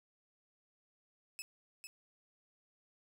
15% pulse tone with echo, 2599 Hz, E7, 25 cents flat, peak -35 dBFS, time 1.39-1.42 s, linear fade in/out 0 ms, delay 450 ms, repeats 1, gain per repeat -5 dB, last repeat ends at 1.87 s, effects none

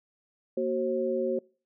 sine tone cluster, 234.5 / 375.2 / 535 Hz, A#3 / F#4 / C5, +11 / +24 / +38 cents, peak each -33 / -29 / -29 dBFS, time 0.57-1.39 s, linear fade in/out 5 ms, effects noise-tail reverb RT60 0.4 s tail -25 dB re dry

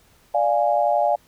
sine chord, D diminished, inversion none, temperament equal, 587.3 / 698.5 / 830.6 Hz, D5 / F5 / Ab5, 0 / 0 / 0 cents, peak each -21 / -20 / -22 dBFS, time 0.34-1.16 s, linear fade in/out 10 ms, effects pink hiss -57 dBFS RMS until 1.27 s

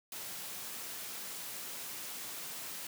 white high-pass noise, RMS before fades -43 dBFS, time 0.12-2.87 s, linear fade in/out 2 ms, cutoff 110 Hz, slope 24 dB/octave, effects none

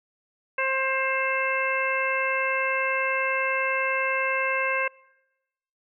harmonic tone, 530 Hz, C5, 22 cents sharp, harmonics 1 / 2 / 3 / 4 / 5, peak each -29 / -29 / -29 / -29 / -29 dBFS, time 0.58-4.88 s, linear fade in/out 5 ms, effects noise-tail reverb RT60 1.0 s tail -25 dB re dry

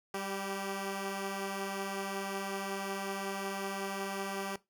10% pulse tone pair together, 196.61 / 387.8 Hz, G3 / G4, +5 / -19 cents, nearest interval octave, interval 1176 cents, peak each -29 / -32 dBFS, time 0.14-4.56 s, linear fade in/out 2 ms, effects noise-tail reverb RT60 0.2 s tail -19 dB re dry

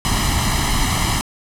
pink noise with comb filter, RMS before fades -18 dBFS, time 0.05-1.21 s, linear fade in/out 0 ms, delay 0.99 ms, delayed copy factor +0.75, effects low-pass 11000 Hz 12 dB/octave

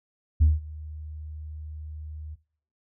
sine tone with ADSR envelope, 76.7 Hz, D#2, 24 cents flat, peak -12 dBFS, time 0.4-2.36 s, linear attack 19 ms, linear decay 180 ms, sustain -23 dB, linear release 25 ms, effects noise-tail reverb RT60 0.5 s tail -20 dB re dry + tanh soft clip ceiling -12 dBFS

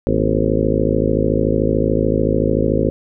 harmonic tone with a mistuned harmonic, 53.6 Hz, A1, 45 cents flat, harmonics 1 / 2 / 3 / 4 / 5 / 6 / 7 / 8 / 9 / 10, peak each -23 / -23 / -23 / -23 / -23 / -23 / -23 / -23 / -23 / -23 dBFS, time 0.07-2.9 s, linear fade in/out 0 ms, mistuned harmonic 4, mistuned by +140 cents, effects none

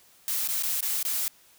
blue noise with dropouts, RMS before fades -28 dBFS, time 0.28-1.28 s, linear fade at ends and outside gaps 0 ms, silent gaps 0.475-0.488 / 0.624-0.634 / 0.806-0.827 / 1.028-1.051 s, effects white hiss -58 dBFS RMS until 1.58 s

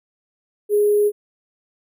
sine tone with sample-and-hold, 414.7 Hz, G#4, 3 cents flat, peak -13 dBFS, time 0.69-1.12 s, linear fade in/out 50 ms, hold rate 11025 Hz, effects none

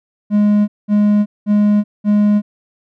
triangle tone bursts, 207.7 Hz, G#3, in tune, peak -7 dBFS, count 4, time 0.3-2.42 s, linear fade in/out 50 ms, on 380 ms, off 200 ms, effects none

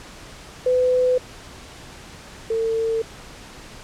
sine tone pair in turn, 504 / 450.4 Hz, B4 / A4, +35 / +40 cents, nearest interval major second, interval 195 cents, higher first, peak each -15 / -19 dBFS, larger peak first, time 0.66-1.18 / 2.5-3.02 s, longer neither, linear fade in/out 5 ms, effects pink hiss -41 dBFS RMS until 3.83 s + low-pass 8000 Hz 12 dB/octave

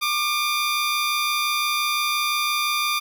15% pulse tone pair together, 1134.2 / 1200 Hz, C#6 / D6, +39 / +37 cents, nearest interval minor second, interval 98 cents, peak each -24 / -15 dBFS, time 0.01-3 s, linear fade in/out 20 ms, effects none

